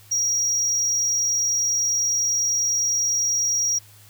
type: tone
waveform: triangle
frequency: 5690 Hz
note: F8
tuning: 31 cents sharp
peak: -18 dBFS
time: 0.11-3.79 s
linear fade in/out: 10 ms
effects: added 103 Hz sine -50 dBFS peak until 4.09 s + white hiss -51 dBFS RMS until 4.09 s

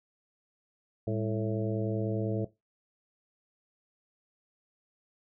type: harmonic tone with a mistuned harmonic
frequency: 110 Hz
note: A2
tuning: in tune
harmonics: 1 / 2 / 3 / 4 / 5 / 6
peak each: -32 / -36 / -36 / -35 / -38 / -39 dBFS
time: 1.07-2.45 s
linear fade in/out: 5 ms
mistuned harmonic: 2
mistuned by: -130 cents
effects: noise-tail reverb RT60 0.2 s tail -17 dB re dry

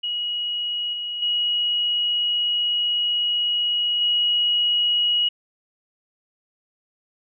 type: tone with level steps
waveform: sine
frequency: 2904 Hz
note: F#7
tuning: 33 cents flat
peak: -23 / -26 / -19 / -17 dBFS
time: 0.03-5.29 s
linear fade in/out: 10 ms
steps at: 0.93 / 1.22 / 4.01 s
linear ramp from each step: 5 ms
effects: none

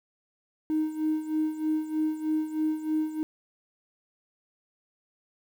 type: tone with tremolo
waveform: triangle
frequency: 311.1 Hz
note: D#4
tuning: in tune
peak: -19 dBFS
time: 0.7-3.23 s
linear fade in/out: 0 ms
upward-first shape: sine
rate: 3.2 Hz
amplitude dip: 80%
effects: tanh soft clip ceiling -20 dBFS + 9-bit

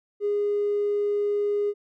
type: tone with tanh clipping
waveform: triangle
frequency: 411 Hz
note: G#4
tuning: 18 cents flat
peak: -21 dBFS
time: 0.2-1.74 s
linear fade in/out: 50 ms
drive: 1 dB
effects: none

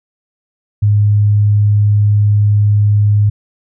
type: tone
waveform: sine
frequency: 103.83 Hz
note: G#2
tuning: in tune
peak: -7 dBFS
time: 0.82-3.3 s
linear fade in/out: 10 ms
effects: none

